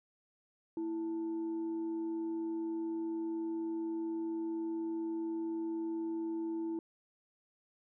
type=tone with frequency modulation; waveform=sine; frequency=329.6 Hz; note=E4; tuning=in tune; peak=-34 dBFS; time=0.77-6.79 s; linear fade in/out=2 ms; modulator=555 Hz; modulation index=0.24; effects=none